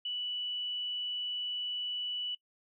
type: tone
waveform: sine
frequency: 2960 Hz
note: F#7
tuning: in tune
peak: -33 dBFS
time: 0.05-2.35 s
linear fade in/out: 5 ms
effects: noise-tail reverb RT60 0.1 s tail -22 dB re dry